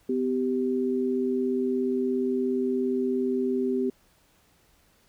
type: tone pair together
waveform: sine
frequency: 252.8 / 389.9 Hz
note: B3 / G4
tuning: +41 / -9 cents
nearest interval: minor sixth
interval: 750 cents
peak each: -26 / -26 dBFS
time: 0.09-3.9 s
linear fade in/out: 5 ms
effects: pink hiss -63 dBFS RMS until 5.08 s